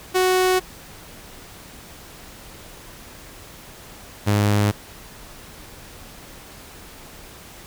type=tone pair in turn; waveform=sawtooth; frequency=370 / 103.44 Hz; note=F#4 / G#2; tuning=0 / -6 cents; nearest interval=octave + minor seventh; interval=2206 cents; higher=first; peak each=-12 dBFS; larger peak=neither; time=0.14-0.6 / 4.26-4.72 s; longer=neither; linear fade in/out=20 ms; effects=pink hiss -42 dBFS RMS until 7.66 s